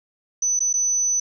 sine tone with dropouts, 6000 Hz, F#8, 23 cents sharp, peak -18 dBFS, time 0.42-1.2 s, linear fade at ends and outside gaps 5 ms, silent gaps 0.593-0.604 / 0.73-0.738 s, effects none

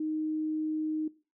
sine tone, 310.8 Hz, D#4, 2 cents flat, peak -29 dBFS, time 0-1.08 s, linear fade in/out 5 ms, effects noise-tail reverb RT60 0.3 s tail -18 dB re dry

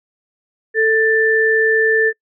sine tone pair together, 442.4 / 1769.6 Hz, A4 / A6, +9 / +9 cents, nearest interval 2 octaves, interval 2400 cents, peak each -14 dBFS, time 0.74-2.13 s, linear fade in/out 50 ms, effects noise-tail reverb RT60 0.1 s tail -25 dB re dry

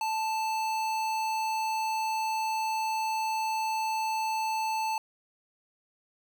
square tone with notch filter, 880 Hz, A5, in tune, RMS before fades -30 dBFS, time 0.01-4.98 s, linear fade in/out 2 ms, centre 11000 Hz, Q 1.4, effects none

